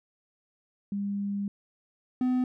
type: tone pair in turn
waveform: sine / triangle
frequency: 201 / 252.8 Hz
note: G3 / B3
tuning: +44 / +41 cents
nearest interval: major third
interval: 397 cents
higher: second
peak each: -28 / -21 dBFS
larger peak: second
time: 0.92-1.48 / 2.21-2.44 s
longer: first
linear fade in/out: 2 ms
effects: none